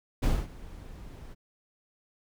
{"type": "noise with ADSR envelope", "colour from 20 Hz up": "brown", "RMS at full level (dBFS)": -23, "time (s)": [0.22, 1.35], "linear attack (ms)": 16, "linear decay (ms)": 230, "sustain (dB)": -21, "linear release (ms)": 26, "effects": []}